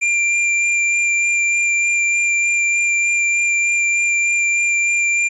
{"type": "tone with vibrato", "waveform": "square", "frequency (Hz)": 2378, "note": "D7", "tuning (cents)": 21, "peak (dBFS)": -15, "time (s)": [0.01, 5.29], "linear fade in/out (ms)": 20, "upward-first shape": "sine", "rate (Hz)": 3.3, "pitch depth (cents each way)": 9, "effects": ["resampled to 24000 Hz"]}